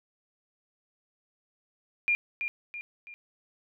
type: tone with echo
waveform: sine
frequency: 2402 Hz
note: D7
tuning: 38 cents sharp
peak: -22 dBFS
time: 2.08-2.15 s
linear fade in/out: 0 ms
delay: 330 ms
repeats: 3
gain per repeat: -7 dB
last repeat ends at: 3.14 s
effects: none